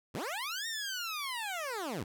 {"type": "linear two-way sweep", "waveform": "15% pulse", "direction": "up then down", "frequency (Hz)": [73.42, 1864.7, 73.42], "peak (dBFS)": -29, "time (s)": [0.14, 2.04], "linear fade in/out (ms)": 10, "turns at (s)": 0.67, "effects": []}